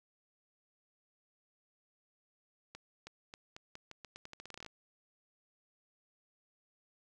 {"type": "accelerating click train", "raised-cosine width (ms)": 0.2, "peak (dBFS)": -30, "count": 19, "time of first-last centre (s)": [2.75, 4.663], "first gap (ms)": 320, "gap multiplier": 0.84, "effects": []}